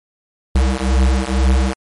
square beating tone pair, 63.9 / 66 Hz, C2 / C2, -40 / +16 cents, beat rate 2.1 Hz, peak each -16 dBFS, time 0.55-1.74 s, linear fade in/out 5 ms, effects MP3 48 kbps

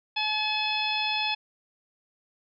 harmonic tone with a mistuned harmonic, 856 Hz, A5, 48 cents flat, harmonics 1 / 2 / 3 / 4 / 5 / 6, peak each -31 / -40 / -29 / -30 / -37 / -37 dBFS, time 0.16-1.35 s, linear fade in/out 10 ms, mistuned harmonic 5, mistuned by -24 cents, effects none

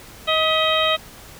harmonic tone with a mistuned harmonic, 631 Hz, D#5, 24 cents sharp, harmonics 1 / 2 / 3 / 4 / 5 / 6, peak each -21 / -22 / -27 / -26 / -23 / -24 dBFS, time 0.27-0.97 s, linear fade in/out 20 ms, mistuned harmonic 3, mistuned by +60 cents, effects pink hiss -42 dBFS RMS until 1.39 s

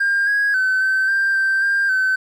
triangle tone with pitch steps, 1604 / 1650 / 1525 / 1541 / 1582 / 1565 / 1595 / 1530 Hz, G6 / G#6 / G6 / G6 / G6 / G6 / G6 / G6, +39 / -12 / -48 / -30 / +15 / -3 / +30 / -42 cents, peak -12 dBFS, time 0-2.16 s, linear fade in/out 10 ms, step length 270 ms, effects tanh soft clip ceiling -11 dBFS

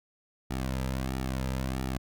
sawtooth tone with flanger, 65.2 Hz, C2, 5 cents flat, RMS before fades -32 dBFS, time 0.5-1.98 s, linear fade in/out 10 ms, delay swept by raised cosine 1.9 to 2.75 ms, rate 1.5 Hz, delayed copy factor -0.7, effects none

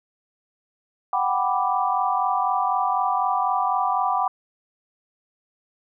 sine chord, G major seventh, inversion third, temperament equal, 740 / 784 / 987.8 / 1174.7 Hz, F#5 / G5 / B5 / D6, 0 / 0 / 0 / 0 cents, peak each -25 dBFS, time 1.13-4.28 s, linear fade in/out 2 ms, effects none

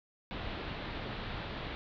pink low-pass noise, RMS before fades -40 dBFS, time 0.31-1.75 s, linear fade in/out 0 ms, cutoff 4100 Hz, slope 48 dB/octave, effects none

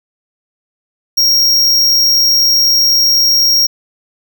square tone, 5588 Hz, F8, in tune, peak -8 dBFS, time 1.17-3.67 s, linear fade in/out 10 ms, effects none

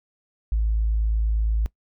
sine tone, 54.3 Hz, A1, 22 cents flat, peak -18 dBFS, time 0.52-1.66 s, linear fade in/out 0 ms, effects noise-tail reverb RT60 0.1 s tail -21 dB re dry + tanh soft clip ceiling -14 dBFS

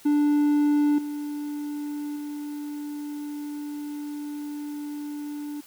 triangle tone with level steps, 293.8 Hz, D4, 1 cent sharp, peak -16 / -27 / -29 dBFS, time 0.05-5.61 s, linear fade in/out 10 ms, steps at 0.98 / 2.16 s, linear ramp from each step 5 ms, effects white hiss -51 dBFS RMS until 5.66 s + high-pass 80 Hz 12 dB/octave

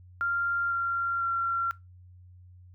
sine tone with pitch steps, 1391 / 1379.8 / 1368.7 Hz, F6 / F6 / F6, -7 / -21 / -35 cents, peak -25 dBFS, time 0.21-1.71 s, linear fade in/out 0 ms, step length 500 ms, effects noise-tail reverb RT60 0.2 s tail -20 dB re dry + added 90 Hz sine -49 dBFS peak until 2.74 s

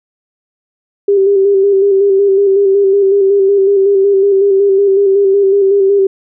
sine tone with vibrato, 394.5 Hz, G4, 11 cents sharp, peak -6 dBFS, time 1.08-6.07 s, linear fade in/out 5 ms, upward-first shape square, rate 5.4 Hz, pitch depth 33 cents each way, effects none

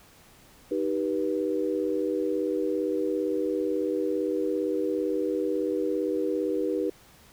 sine chord, Eb augmented, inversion none, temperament just, 311.1 / 388.9 / 486.1 Hz, Eb4 / G4 / B4, 0 / -14 / -28 cents, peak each -29 dBFS, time 0.71-6.9 s, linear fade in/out 5 ms, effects pink hiss -55 dBFS RMS until 7.32 s

